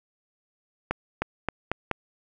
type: accelerating click train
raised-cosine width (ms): 0.5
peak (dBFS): -10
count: 5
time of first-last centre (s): 0.91-1.913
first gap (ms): 310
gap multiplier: 0.86
effects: none